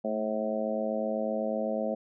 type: harmonic tone with a mistuned harmonic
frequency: 108 Hz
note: A2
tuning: 32 cents flat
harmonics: 2 / 3 / 4 / 5 / 6 / 7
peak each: -33 / -41 / -39 / -32 / -33 / -41 dBFS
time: 0.04-1.95 s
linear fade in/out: 10 ms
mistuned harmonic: 2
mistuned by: +27 cents
effects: none